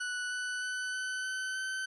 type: tone with pitch steps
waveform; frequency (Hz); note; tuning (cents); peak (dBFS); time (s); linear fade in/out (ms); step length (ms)
40% pulse; 1480 / 1490.3 / 1500.7 / 1511.1 / 1521.6 / 1532.2; F#6 / F#6 / F#6 / F#6 / F#6 / G6; 0 / +12 / +24 / +36 / +48 / -40; -33; 0-1.86; 10; 310
effects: resampled to 24000 Hz